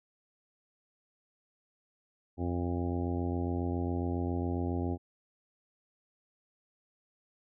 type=harmonic tone with a mistuned harmonic; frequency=87.31 Hz; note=F2; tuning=in tune; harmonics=1 / 2 / 3 / 4 / 5 / 6 / 7 / 8 / 9; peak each=-33 / -40 / -35 / -38 / -44 / -48 / -48 / -46 / -45 dBFS; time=2.37-4.98 s; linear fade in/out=50 ms; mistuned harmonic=9; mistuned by=+37 cents; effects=none